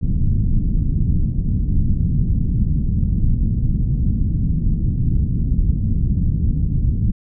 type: low-pass noise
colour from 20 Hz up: pink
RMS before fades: -17 dBFS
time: 0.01-7.12 s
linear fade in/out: 20 ms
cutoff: 200 Hz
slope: 24 dB/octave
effects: none